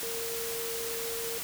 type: tone in noise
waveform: sine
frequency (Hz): 460.3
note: A#4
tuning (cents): -22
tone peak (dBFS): -36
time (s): 0.03-1.38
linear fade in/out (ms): 0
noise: white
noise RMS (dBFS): -36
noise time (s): 0-1.43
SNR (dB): -3
effects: none

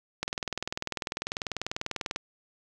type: click train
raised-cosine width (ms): 0.2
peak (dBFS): -13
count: 40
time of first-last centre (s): 0.23-2.161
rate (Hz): 20.2
effects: none

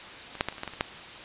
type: clicks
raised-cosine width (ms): 0.3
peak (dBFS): -23 / -7 / -12 / -27 / -24 / -16 / -18 / -25 / -8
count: 9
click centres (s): 0.353 / 0.409 / 0.486 / 0.525 / 0.582 / 0.634 / 0.677 / 0.736 / 0.809
effects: white hiss -42 dBFS RMS until 1.24 s + resampled to 8000 Hz

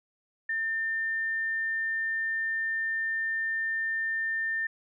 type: tone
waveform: sine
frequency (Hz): 1800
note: A6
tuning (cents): +39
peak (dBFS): -27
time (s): 0.49-4.67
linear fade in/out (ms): 5
effects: none

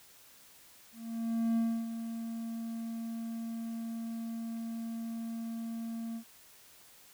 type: tone with ADSR envelope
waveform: triangle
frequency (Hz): 228.3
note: A#3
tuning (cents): -36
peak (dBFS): -24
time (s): 0.92-6.24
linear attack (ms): 650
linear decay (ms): 290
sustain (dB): -10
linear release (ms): 81
effects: white hiss -58 dBFS RMS until 7.13 s

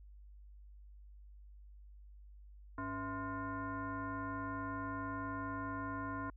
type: tone with frequency modulation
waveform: sine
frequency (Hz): 659.3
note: E5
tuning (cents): 0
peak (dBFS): -38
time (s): 2.78-6.3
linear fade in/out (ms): 2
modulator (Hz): 381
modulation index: 2
effects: added 50 Hz sine -53 dBFS peak until 6.36 s

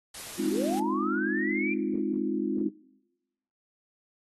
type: noise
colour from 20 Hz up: white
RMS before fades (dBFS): -41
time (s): 0.14-0.8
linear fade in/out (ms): 5
type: chord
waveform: sine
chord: F minor seventh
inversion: first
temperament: equal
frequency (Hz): 207.7 / 261.6 / 311.1 / 349.2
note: Ab3 / C4 / Eb4 / F4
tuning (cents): 0 / 0 / 0 / 0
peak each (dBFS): -32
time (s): 0.38-2.69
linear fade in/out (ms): 10
type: linear sweep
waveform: sine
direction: up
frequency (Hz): 242.7 to 2400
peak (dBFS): -30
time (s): 0.44-1.74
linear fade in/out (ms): 5
effects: noise-tail reverb RT60 1.0 s tail -20 dB re dry + AAC 32 kbps

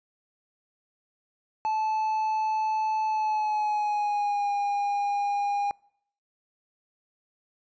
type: tone with pitch glide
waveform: triangle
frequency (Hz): 870 to 811.7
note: A5 to G#5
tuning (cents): -20 to -40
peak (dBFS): -22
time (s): 1.65-5.71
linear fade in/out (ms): 0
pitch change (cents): -120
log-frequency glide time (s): 3.06-4.51
effects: noise-tail reverb RT60 0.7 s tail -26 dB re dry + resampled to 16000 Hz

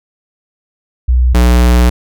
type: tone pair in turn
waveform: sine / square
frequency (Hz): 61.9 / 60.66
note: B1 / B1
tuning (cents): +5 / -30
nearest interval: unison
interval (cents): 35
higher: first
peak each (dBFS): -6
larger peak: neither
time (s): 1.08-1.34 / 1.34-1.9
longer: second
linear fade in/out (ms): 10
effects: none

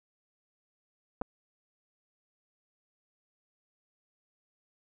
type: clicks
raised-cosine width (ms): 1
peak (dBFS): -20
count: 2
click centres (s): 1.214 / 1.218
effects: none

